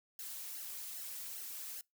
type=noise with flanger; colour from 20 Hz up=blue; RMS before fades=-45 dBFS; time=0.19-1.81 s; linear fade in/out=2 ms; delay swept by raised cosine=0.83 to 4.43 ms; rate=2.5 Hz; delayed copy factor=-1; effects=noise-tail reverb RT60 0.2 s tail -25 dB re dry